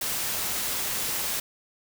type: noise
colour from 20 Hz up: white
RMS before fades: -29 dBFS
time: 0.01-1.4 s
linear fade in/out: 5 ms
effects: none